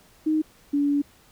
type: tone pair in turn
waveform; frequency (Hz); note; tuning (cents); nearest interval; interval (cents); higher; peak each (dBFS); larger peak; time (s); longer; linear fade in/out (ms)
sine; 311.1 / 286.6; D#4 / D4; 0 / -42; minor second; 142; first; -19; neither; 0.26-0.42 / 0.73-1.02; second; 10
effects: pink hiss -56 dBFS RMS until 1.31 s